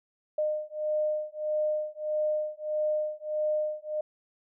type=beating tone pair; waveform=sine; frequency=609 / 610.6 Hz; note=D#5 / D#5; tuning=-37 / -33 cents; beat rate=1.6 Hz; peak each=-30 dBFS; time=0.38-4.01 s; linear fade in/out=5 ms; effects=none